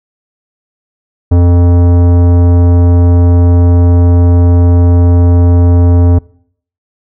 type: tone with tanh clipping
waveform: sine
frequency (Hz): 87.31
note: F2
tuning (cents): 0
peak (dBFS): -5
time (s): 1.31-6.19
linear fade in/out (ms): 10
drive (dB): 16
effects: noise-tail reverb RT60 0.6 s tail -23 dB re dry